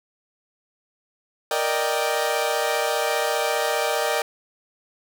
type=chord; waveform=sawtooth; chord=Eb major seventh; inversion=second; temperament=equal; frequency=466.2 / 587.3 / 622.3 / 784 Hz; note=Bb4 / D5 / Eb5 / G5; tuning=0 / 0 / 0 / 0 cents; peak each=-23 dBFS; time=1.51-4.22 s; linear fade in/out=2 ms; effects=none